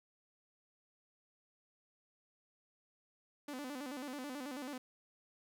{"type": "tone with vibrato", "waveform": "sawtooth", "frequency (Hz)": 272.2, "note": "C#4", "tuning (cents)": -31, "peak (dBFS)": -38, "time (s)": [3.48, 4.78], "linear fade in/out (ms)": 5, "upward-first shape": "square", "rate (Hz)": 9.2, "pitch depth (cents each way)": 120, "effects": []}